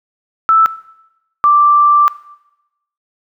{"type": "tone pair in turn", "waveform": "sine", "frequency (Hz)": [1318.5, 1174.6], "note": ["E6", "D6"], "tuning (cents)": [0, 0], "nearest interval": "major second", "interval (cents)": 200, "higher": "first", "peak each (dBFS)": -6, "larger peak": "neither", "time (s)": [[0.49, 0.66], [1.44, 2.08]], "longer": "second", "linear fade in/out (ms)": 0, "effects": ["noise-tail reverb RT60 0.9 s tail -18 dB re dry"]}